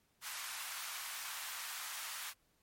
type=high-pass noise; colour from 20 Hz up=pink; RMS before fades=-44 dBFS; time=0.21-2.34 s; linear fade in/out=50 ms; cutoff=990 Hz; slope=24 dB/octave; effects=pink hiss -75 dBFS RMS until 2.62 s + MP3 64 kbps